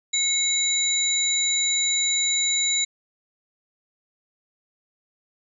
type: tone cluster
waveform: sine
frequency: 2178 / 3905 / 7040 Hz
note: C#7 / B7 / A8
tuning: -31 / -20 / 0 cents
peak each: -29 / -23 / -23 dBFS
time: 0.13-2.85 s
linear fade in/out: 10 ms
effects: none